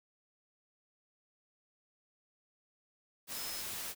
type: tone in noise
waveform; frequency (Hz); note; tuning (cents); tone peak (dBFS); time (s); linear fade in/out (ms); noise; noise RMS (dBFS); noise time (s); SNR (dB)
sine; 5150; E8; -41; -45; 3.33-3.64; 50; white; -41; 3.27-3.95; -7
effects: none